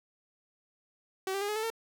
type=tone with pitch steps; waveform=sawtooth; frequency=381 / 394.4 / 408.3 / 422.7 / 437.7 / 453.1 Hz; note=G4 / G4 / G#4 / G#4 / A4 / A#4; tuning=-49 / +11 / -29 / +31 / -9 / -49 cents; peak=-27 dBFS; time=1.27-1.702 s; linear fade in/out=2 ms; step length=72 ms; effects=none